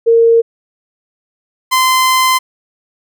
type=tone pair in turn; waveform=sine / sawtooth; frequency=460.4 / 1033.6 Hz; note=A#4 / C6; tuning=-22 / -21 cents; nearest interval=octave + major second; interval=1401 cents; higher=second; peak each=-5 dBFS; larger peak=neither; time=0.06-0.42 / 1.71-2.39 s; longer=second; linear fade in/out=20 ms; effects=none